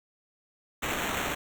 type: noise with sample-and-hold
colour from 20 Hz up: white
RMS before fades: -31 dBFS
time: 0.82-1.35 s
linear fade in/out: 10 ms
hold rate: 4900 Hz
effects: none